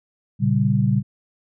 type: chord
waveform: sine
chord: G diminished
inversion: first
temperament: equal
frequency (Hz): 116.54 / 138.59 / 196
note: Bb2 / Db3 / G3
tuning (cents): 0 / 0 / 0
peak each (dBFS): -20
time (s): 0.39-1.03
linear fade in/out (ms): 50
effects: none